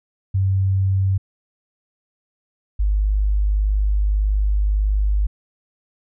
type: tone pair in turn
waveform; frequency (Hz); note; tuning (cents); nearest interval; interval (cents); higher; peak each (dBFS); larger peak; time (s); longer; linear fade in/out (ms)
sine; 96 / 50.85; G2 / G#1; -36 / -36; major seventh; 1100; first; -15; neither; 0.34-1.18 / 2.79-5.27; second; 10
effects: none